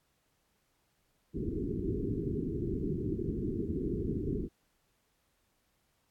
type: low-pass noise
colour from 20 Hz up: white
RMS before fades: -34 dBFS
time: 1.33-4.49 s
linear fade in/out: 50 ms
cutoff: 420 Hz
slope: 96 dB/octave
effects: pink hiss -75 dBFS RMS until 6.1 s + AAC 64 kbps